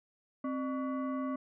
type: tone with frequency modulation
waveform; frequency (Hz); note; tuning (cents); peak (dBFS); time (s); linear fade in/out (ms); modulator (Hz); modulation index
sine; 262.7; C4; +7; -32; 0.44-1.36; 5; 868; 0.76
effects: none